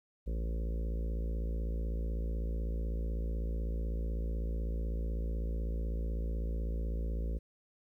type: harmonic tone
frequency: 56 Hz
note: A1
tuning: 31 cents sharp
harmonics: 1 / 3 / 4 / 5 / 6 / 7 / 8 / 9 / 10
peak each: -32 / -45 / -49 / -52 / -54 / -52 / -52 / -52 / -56 dBFS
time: 0.26-7.39 s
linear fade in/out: 20 ms
effects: 12-bit